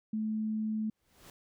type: tone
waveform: sine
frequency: 217 Hz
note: A3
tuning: 24 cents flat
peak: -30 dBFS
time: 0.13-0.9 s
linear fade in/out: 5 ms
type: noise with exponential growth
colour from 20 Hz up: pink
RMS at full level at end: -50 dBFS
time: 0.89-1.3 s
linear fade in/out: 2 ms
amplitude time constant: 89 ms
effects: none